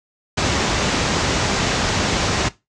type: low-pass noise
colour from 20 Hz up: pink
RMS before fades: -19 dBFS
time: 0.37-2.49 s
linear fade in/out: 10 ms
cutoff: 7300 Hz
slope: 48 dB/octave
effects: noise-tail reverb RT60 0.2 s tail -17 dB re dry + high-pass 60 Hz 12 dB/octave